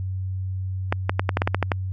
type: clicks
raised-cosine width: 0.5 ms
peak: -5 dBFS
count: 10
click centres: 0.925 / 1.095 / 1.195 / 1.292 / 1.371 / 1.419 / 1.475 / 1.546 / 1.627 / 1.718 s
effects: added 94 Hz sine -25 dBFS peak until 1.92 s